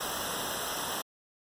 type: noise with comb filter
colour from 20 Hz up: pink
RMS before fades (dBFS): -34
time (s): 0-1.02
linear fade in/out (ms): 10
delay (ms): 0.44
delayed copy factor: -0.95
effects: MP3 64 kbps